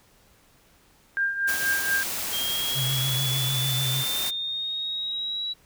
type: tone with tremolo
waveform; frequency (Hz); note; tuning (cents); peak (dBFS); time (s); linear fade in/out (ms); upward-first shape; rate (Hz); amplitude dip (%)
sine; 1598; G6; +33; -20; 1.17-2.03; 0; triangle; 4.2; 70
type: noise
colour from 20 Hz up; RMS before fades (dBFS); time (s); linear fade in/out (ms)
white; -30; 1.47-4.31; 20
type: linear sweep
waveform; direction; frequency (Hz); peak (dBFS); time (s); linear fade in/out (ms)
sine; up; 3200 to 3912; -27; 2.32-5.54; 20
type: tone with vibrato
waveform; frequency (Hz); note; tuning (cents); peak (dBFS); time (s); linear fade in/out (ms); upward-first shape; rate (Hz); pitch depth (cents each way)
sine; 130.81; C3; 0; -26; 2.74-4.05; 50; sine; 6.7; 56
effects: pink hiss -59 dBFS RMS until 5.65 s